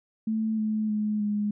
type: tone with pitch steps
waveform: sine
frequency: 220 / 215.8 / 211.8 / 207.8 Hz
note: A3 / A3 / G#3 / G#3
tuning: 0 / -33 / +34 / +1 cents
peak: -24 dBFS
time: 0.27-1.51 s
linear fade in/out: 5 ms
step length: 310 ms
effects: none